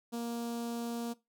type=tone with notch filter; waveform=sawtooth; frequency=234.7 Hz; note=A#3; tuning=12 cents sharp; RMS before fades=-37 dBFS; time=0.12-1.14 s; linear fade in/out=20 ms; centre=2000 Hz; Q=0.77; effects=noise-tail reverb RT60 0.2 s tail -19 dB re dry